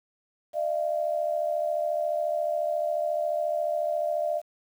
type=tone pair together; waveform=sine; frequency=606 / 680.2 Hz; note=D#5 / F5; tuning=-46 / -46 cents; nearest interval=major second; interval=200 cents; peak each=-27 / -28 dBFS; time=0.53-4.42 s; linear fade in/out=50 ms; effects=9-bit